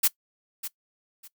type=noise with echo; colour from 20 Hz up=blue; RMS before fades=-20 dBFS; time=0.03-0.08 s; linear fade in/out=10 ms; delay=600 ms; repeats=2; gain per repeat=-13 dB; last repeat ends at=1.28 s; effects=noise-tail reverb RT60 0.1 s tail -20 dB re dry

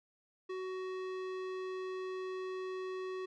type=tone with tanh clipping; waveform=sine; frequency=373.5 Hz; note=F#4; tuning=16 cents sharp; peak=-40 dBFS; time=0.49-3.26 s; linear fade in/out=10 ms; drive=18 dB; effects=none

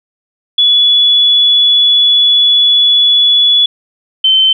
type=tone pair in turn; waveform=sine; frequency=3415 / 3084 Hz; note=G#7 / G7; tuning=+48 / -29 cents; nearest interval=major second; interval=177 cents; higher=first; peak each=-5 dBFS; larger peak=neither; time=0.58-3.66 / 4.24-4.53 s; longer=first; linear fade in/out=5 ms; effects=none

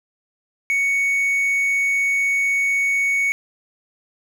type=tone; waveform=triangle; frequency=2226 Hz; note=C#7; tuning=7 cents sharp; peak=-15 dBFS; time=0.7-3.32 s; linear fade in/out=0 ms; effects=8-bit

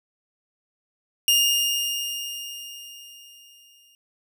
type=tone with exponential decay; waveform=sawtooth; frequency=2828 Hz; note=F7; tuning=21 cents sharp; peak=-12 dBFS; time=1.28-3.95 s; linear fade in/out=1 ms; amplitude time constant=580 ms; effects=none

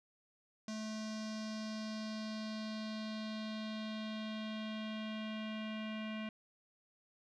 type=tone with low-pass filter sweep; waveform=square; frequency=216.9 Hz; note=A3; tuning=25 cents flat; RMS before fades=-42 dBFS; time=0.68-6.29 s; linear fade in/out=2 ms; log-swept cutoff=5900 to 2700 Hz; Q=3.1; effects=none

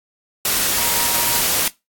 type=tone in noise; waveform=sine; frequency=946 Hz; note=A#5; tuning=25 cents sharp; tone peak=-27 dBFS; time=0.78-1.41 s; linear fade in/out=2 ms; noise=white; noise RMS=-18 dBFS; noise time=0.45-1.68 s; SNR=-12 dB; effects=noise-tail reverb RT60 0.2 s tail -20 dB re dry + AAC 64 kbps

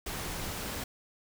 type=noise; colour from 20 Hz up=pink; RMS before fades=-37 dBFS; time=0.06-0.84 s; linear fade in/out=5 ms; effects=none

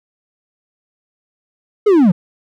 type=linear sweep; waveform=triangle; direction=down; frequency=438.3 to 160 Hz; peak=-5 dBFS; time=1.86-2.12 s; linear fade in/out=10 ms; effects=none

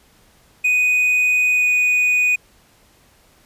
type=tone with pitch glide; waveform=triangle; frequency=2489 to 2475 Hz; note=D#7 to D#7; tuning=0 to -10 cents; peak=-12 dBFS; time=0.64-2.36 s; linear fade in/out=10 ms; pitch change=-10 cents; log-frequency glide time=1.53-1.69 s; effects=pink hiss -54 dBFS RMS until 3.45 s + resampled to 32000 Hz

